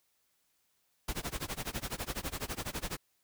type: noise with tremolo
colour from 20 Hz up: pink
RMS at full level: -35 dBFS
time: 1.08-2.97 s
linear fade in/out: 5 ms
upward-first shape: sine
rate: 12 Hz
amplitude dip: 95%
effects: white hiss -75 dBFS RMS until 3.23 s